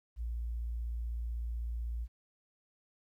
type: tone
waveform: sine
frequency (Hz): 58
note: A#1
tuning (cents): -8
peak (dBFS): -34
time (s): 0.16-2.08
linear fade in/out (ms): 50
effects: 12-bit